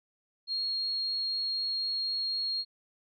sine tone, 4274 Hz, C8, 36 cents sharp, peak -29 dBFS, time 0.47-2.65 s, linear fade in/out 50 ms, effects none

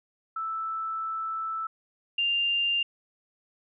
sine tone pair in turn, 1318.5 / 2794 Hz, E6 / F7, 0 / 0 cents, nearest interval octave + minor second, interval 1300 cents, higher second, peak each -29 / -23 dBFS, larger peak second, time 0.36-1.67 / 2.18-2.83 s, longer first, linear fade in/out 5 ms, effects none

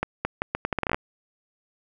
accelerating click train, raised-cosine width 0.5 ms, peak -9 dBFS, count 13, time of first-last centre 0.03-0.945 s, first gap 220 ms, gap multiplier 0.77, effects none

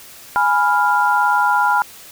sine chord, F diminished, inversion first, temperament equal, 830.6 / 987.8 / 1396.9 Hz, Ab5 / Cb6 / F6, 0 / 0 / 0 cents, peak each -17 dBFS, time 0.36-1.82 s, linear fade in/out 0 ms, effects white hiss -40 dBFS RMS until 2.11 s

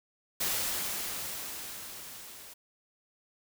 white noise with level ramp, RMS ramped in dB -30 to -49 dBFS, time 0.4-2.54 s, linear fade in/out 10 ms, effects none

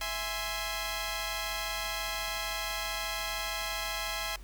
10% pulse chord, E augmented, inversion none, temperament equal, 659.3 / 830.6 / 1046.5 Hz, E5 / G#5 / B#5, 0 / 0 / 0 cents, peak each -29 dBFS, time 0.01-4.36 s, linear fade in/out 2 ms, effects added 46 Hz sine -44 dBFS peak until 4.43 s + pink hiss -57 dBFS RMS until 4.43 s

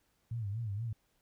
sine tone with vibrato, 107.9 Hz, A2, 33 cents flat, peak -34 dBFS, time 0.31-0.93 s, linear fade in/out 5 ms, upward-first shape sine, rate 4.2 Hz, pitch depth 160 cents each way, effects pink hiss -75 dBFS RMS until 1.21 s

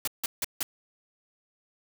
white noise bursts, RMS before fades -29 dBFS, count 4, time 0.05-0.63 s, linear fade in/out 2 ms, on 25 ms, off 160 ms, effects none

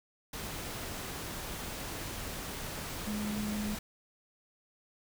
sine tone in noise, 210 Hz, G#3, 19 cents sharp, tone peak -33 dBFS, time 3.07-3.75 s, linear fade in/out 5 ms, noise pink, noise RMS -40 dBFS, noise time 0.33-3.79 s, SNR +4 dB, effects none

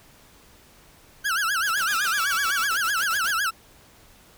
40% pulse tone with vibrato, 1480 Hz, F#6, in tune, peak -21 dBFS, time 1.24-3.51 s, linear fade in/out 20 ms, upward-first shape sine, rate 7.9 Hz, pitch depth 220 cents each way
white noise with tremolo, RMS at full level -36 dBFS, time 1.64-3.39 s, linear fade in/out 50 ms, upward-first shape square, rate 7.5 Hz, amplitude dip 75%
10% pulse tone with pitch glide, 1214 to 1139.3 Hz, D#6 to C#6, -43 to +47 cents, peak -25 dBFS, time 1.87-2.67 s, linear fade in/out 5 ms, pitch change -110 cents, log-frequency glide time 2.14-2.2 s
effects pink hiss -53 dBFS RMS until 4.37 s

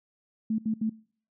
sine tone bursts, 220 Hz, A3, in tune, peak -24 dBFS, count 3, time 0.5-0.896 s, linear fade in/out 5 ms, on 84 ms, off 72 ms, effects noise-tail reverb RT60 0.5 s tail -23 dB re dry

